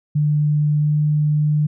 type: tone with pitch glide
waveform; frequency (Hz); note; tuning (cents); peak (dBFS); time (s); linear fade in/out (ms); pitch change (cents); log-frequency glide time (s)
sine; 149.2 to 150.15; D3 to D3; +28 to +39; -14; 0.15-1.67; 10; +11; 0.78-0.96
effects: none